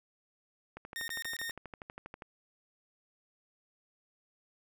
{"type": "click train", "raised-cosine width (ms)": 0.5, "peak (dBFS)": -29, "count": 19, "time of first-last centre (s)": [0.77, 2.222], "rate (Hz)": 12.4}
{"type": "tone bursts", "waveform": "sawtooth", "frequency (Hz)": 1839, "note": "A#6", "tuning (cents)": -24, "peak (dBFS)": -33, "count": 4, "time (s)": [0.96, 1.509], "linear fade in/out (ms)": 0, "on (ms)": 120, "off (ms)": 23}
{"effects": []}